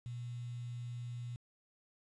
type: tone with quantisation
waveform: sine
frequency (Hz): 120.8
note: B2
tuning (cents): -38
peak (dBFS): -40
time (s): 0.06-1.36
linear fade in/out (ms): 0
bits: 10
effects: resampled to 22050 Hz